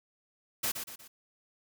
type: noise with echo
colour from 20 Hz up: white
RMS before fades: -31 dBFS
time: 0.63-0.72 s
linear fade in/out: 10 ms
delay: 120 ms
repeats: 3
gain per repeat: -7 dB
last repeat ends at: 1.08 s
effects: none